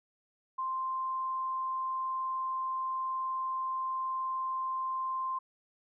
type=tone; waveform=sine; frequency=1046.5 Hz; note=C6; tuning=in tune; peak=-31 dBFS; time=0.58-5.39 s; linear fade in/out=10 ms; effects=none